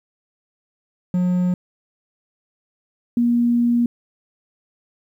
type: tone pair in turn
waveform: triangle / sine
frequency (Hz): 180 / 238.3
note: F#3 / A#3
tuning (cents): -47 / +38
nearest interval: perfect fourth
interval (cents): 485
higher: second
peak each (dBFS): -14 / -14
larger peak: neither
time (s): 1.14-1.54 / 3.17-3.86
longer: second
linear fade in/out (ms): 2
effects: 9-bit